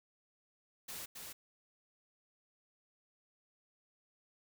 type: noise with echo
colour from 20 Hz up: white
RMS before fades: -45 dBFS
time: 0.88-1.06 s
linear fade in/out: 10 ms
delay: 270 ms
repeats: 1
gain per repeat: -3 dB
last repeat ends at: 1.33 s
effects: none